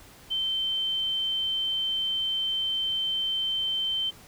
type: tone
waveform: sine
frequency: 3100 Hz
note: G7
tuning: 20 cents flat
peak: -25 dBFS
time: 0.3-4.11 s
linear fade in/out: 20 ms
effects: pink hiss -51 dBFS RMS until 4.27 s